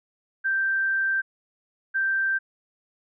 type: tone pair in turn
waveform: sine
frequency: 1568 / 1568 Hz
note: G6 / G6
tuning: 0 / 0 cents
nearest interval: unison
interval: 0 cents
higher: neither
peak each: -21 dBFS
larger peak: neither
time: 0.44-1.22 / 1.94-2.39 s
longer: first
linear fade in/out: 20 ms
effects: none